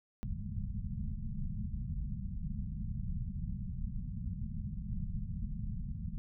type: low-pass noise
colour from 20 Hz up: pink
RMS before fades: -38 dBFS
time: 0.23-6.18 s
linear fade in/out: 0 ms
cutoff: 220 Hz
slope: 96 dB/octave
effects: none